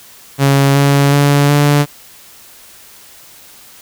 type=tone with pitch steps; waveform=sawtooth; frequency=138.59 / 140.77 / 142.98 / 145.23 Hz; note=C#3 / C#3 / D3 / D3; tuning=0 / +27 / -46 / -19 cents; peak=-4 dBFS; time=0.38-1.86 s; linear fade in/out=50 ms; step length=370 ms; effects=white hiss -40 dBFS RMS until 3.81 s